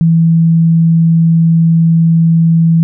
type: tone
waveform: sine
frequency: 164.81 Hz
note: E3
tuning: in tune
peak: -5 dBFS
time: 0.01-2.83 s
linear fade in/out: 0 ms
effects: none